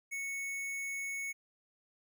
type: tone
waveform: square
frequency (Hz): 2211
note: C#7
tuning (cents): -5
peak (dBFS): -37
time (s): 0.11-1.33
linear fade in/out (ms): 20
effects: none